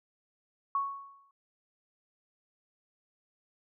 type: tone with exponential decay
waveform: sine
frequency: 1108.7 Hz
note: C#6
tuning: in tune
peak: -25 dBFS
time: 0.75-1.31 s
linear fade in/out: 2 ms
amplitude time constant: 120 ms
effects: none